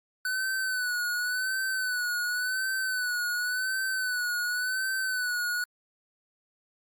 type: tone with vibrato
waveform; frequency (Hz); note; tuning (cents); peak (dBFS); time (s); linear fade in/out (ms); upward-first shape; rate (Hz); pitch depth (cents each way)
square; 1496; F#6; +19; -28; 0.25-5.64; 2; sine; 0.91; 56
effects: Opus 48 kbps